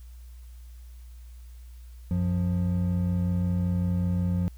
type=tone pair together; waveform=triangle; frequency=91.9 / 177.23 Hz; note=F#2 / F3; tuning=-11 / +26 cents; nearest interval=major seventh; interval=1137 cents; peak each=-24 dBFS; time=2.11-4.48 s; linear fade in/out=0 ms; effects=added 60 Hz sine -42 dBFS peak until 4.57 s + white hiss -62 dBFS RMS until 4.57 s